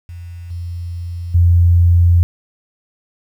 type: tone with level steps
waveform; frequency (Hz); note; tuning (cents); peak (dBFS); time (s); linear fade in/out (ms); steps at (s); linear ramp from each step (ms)
sine; 86.6; F2; -14; -28 / -22 / -7; 0.09-2.23; 0; 0.5 / 1.34; 10
effects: 8-bit